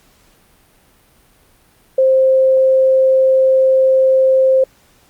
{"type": "tone", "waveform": "sine", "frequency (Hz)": 526, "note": "C5", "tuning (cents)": 9, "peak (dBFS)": -8, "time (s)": [1.98, 4.64], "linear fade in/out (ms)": 5, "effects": ["pink hiss -52 dBFS RMS until 5.09 s", "Opus 48 kbps"]}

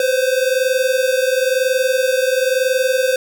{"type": "tone pair together", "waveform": "square", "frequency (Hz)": [509, 530], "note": ["C5", "C5"], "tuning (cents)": [-48, 22], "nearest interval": "minor second", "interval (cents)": 70, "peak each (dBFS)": [-17, -19], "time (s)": [0, 3.16], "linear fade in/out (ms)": 2, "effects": []}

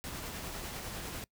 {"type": "noise with tremolo", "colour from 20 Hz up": "pink", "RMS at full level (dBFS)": -40, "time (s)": [0.04, 1.24], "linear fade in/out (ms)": 0, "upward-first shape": "triangle", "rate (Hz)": 10, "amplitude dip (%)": 30, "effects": ["noise-tail reverb RT60 0.1 s tail -24 dB re dry"]}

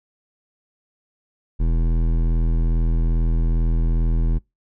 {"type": "tone with hard clipping", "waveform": "sine", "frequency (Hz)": 41.2, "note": "E1", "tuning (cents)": 0, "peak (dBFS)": -18, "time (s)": [1.59, 4.39], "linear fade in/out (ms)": 20, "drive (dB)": 14, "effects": ["noise-tail reverb RT60 0.2 s tail -25 dB re dry"]}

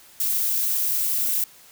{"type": "noise", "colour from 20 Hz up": "violet", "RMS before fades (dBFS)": -23, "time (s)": [0.2, 1.44], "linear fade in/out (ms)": 2, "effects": ["white hiss -50 dBFS RMS until 1.71 s"]}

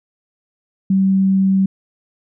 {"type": "tone", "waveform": "sine", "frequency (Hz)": 192.2, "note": "G3", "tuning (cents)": -34, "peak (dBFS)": -11, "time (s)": [0.9, 1.66], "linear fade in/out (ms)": 5, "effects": []}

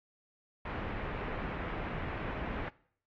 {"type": "low-pass noise", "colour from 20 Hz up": "pink", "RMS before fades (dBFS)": -38, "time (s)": [0.65, 2.69], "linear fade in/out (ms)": 5, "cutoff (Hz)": 2300, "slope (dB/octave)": 24, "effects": ["noise-tail reverb RT60 0.6 s tail -21 dB re dry", "AAC 32 kbps"]}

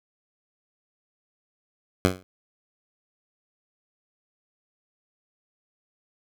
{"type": "tone with exponential decay", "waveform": "10% pulse", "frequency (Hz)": 92.5, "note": "F#2", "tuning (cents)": 0, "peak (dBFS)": -7, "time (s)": [2.05, 2.23], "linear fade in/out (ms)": 0, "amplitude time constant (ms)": 39, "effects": []}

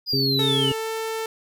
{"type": "linear sweep", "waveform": "triangle", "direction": "down", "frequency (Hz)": [4978, 2777], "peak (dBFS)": -20, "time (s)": [0.06, 0.74], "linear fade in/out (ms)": 50}
{"type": "harmonic tone", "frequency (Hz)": 135.7, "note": "C#3", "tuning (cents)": -36, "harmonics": [1, 2, 3], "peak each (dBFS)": [-25, -26, -27], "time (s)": [0.13, 0.72], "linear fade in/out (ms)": 2}
{"type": "tone with pitch glide", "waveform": "sawtooth", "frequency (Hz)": [440.5, 445.4], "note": ["A4", "A4"], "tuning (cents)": [2, 21], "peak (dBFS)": -22, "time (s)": [0.39, 1.26], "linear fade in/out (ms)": 2, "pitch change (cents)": 19, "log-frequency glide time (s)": [0.62, 0.9]}
{"effects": []}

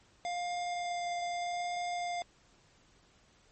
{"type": "tone with vibrato", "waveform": "square", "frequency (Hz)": 703, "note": "F5", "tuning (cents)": 11, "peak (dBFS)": -34, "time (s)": [0.25, 2.22], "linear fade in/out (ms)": 0, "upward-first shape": "sine", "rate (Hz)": 0.81, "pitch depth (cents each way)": 8, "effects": ["pink hiss -65 dBFS RMS until 3.51 s", "MP3 32 kbps"]}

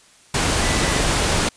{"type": "tone in noise", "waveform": "sine", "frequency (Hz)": 1980, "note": "B6", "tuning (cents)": 4, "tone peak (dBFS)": -30, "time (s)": [0.62, 0.98], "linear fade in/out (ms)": 5, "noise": "pink", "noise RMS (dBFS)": -19, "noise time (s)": [0.34, 1.49], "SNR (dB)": -14, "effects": ["white hiss -51 dBFS RMS until 1.56 s", "resampled to 22050 Hz"]}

